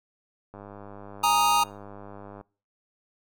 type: click train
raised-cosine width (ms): 1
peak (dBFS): -29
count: 190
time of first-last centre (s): 0.54-2.411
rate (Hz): 101
type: chord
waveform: square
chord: Ab suspended second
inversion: none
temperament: equal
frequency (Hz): 830.6 / 932.3 / 1244.5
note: Ab5 / Bb5 / Eb6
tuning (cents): 0 / 0 / 0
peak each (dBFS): -26 / -23 / -25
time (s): 1.23-1.64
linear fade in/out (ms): 10
effects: noise-tail reverb RT60 0.4 s tail -24 dB re dry